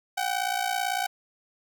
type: ring-modulated tone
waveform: sawtooth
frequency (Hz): 759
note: F#5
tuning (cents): +44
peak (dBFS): -19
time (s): 0.17-1.07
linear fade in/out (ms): 10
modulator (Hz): 29
effects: none